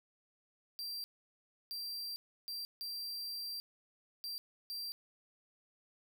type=tone bursts at uneven times; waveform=45% pulse; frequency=4716 Hz; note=D8; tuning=6 cents sharp; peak=-39 dBFS; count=6; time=0.79-1.04 / 1.71-2.16 / 2.48-2.65 / 2.81-3.6 / 4.24-4.38 / 4.7-4.92 s; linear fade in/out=0 ms; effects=none